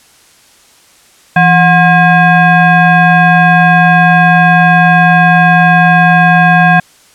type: tone with frequency modulation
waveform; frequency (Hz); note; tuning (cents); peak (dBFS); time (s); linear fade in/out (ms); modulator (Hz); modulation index
sine; 728; F#5; -28; -3; 1.36-6.8; 5; 896; 1.4
effects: white hiss -44 dBFS RMS until 7.14 s + low-pass 10000 Hz 12 dB/octave